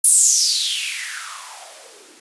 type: noise with band-pass filter sweep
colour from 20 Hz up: violet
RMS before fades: -20 dBFS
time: 0.04-2.2 s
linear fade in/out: 5 ms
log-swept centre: 10000 to 280 Hz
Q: 6
effects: resampled to 24000 Hz